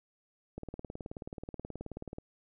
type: click train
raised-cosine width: 2 ms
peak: -27 dBFS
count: 31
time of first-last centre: 0.58-2.184 s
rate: 18.7 Hz
effects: none